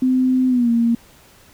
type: tone with pitch glide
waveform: sine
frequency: 257 to 233 Hz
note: C4 to A#3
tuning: -31 to -1 cents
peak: -13 dBFS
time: 0.02-0.95 s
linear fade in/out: 5 ms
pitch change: -170 cents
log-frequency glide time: 0.48-0.7 s
effects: pink hiss -49 dBFS RMS until 1.53 s